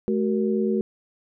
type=tone cluster; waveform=sine; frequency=215 / 377 / 466.8 Hz; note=A3 / F#4 / A#4; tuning=-40 / +32 / +2 cents; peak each=-23 / -24 / -28 dBFS; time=0.08-0.81 s; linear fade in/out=0 ms; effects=none